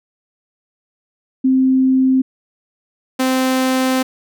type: tone pair in turn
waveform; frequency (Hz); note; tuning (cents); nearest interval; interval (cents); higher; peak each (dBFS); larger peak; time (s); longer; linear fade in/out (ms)
sine / sawtooth; 261.6 / 259.6; C4 / C4; 0 / -13; unison; 13; first; -10; neither; 1.44-2.22 / 3.19-4.03; second; 10
effects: none